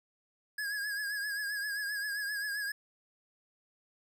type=tone with vibrato; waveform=square; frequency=1661.2 Hz; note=G#6; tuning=in tune; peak=-34 dBFS; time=0.58-2.72 s; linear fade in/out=5 ms; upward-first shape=triangle; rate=7.6 Hz; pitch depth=68 cents each way; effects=none